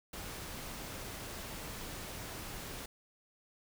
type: noise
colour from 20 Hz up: pink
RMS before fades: -44 dBFS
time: 0.13-2.86 s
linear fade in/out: 5 ms
effects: none